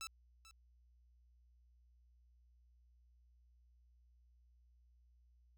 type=tone with echo; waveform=10% pulse; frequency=1318.5 Hz; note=E6; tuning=in tune; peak=-36 dBFS; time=0.01-0.07 s; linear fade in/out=0 ms; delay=440 ms; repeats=1; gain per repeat=-15 dB; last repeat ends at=0.51 s; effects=added 60 Hz sine -66 dBFS peak until 5.57 s